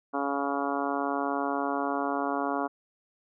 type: harmonic tone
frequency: 140.6 Hz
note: C#3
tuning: 25 cents sharp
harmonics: 2 / 3 / 4 / 5 / 6 / 7 / 8 / 9 / 10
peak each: -32 / -36 / -37 / -33 / -36 / -37 / -35 / -41 / -39 dBFS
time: 0.13-2.68 s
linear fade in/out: 20 ms
effects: none